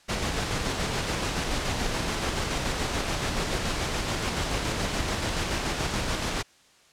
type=noise with tremolo; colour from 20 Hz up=pink; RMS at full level=-27 dBFS; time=0.08-6.43 s; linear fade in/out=20 ms; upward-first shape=square; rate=7 Hz; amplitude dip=25%; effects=white hiss -58 dBFS RMS until 6.92 s + low-pass 7000 Hz 12 dB/octave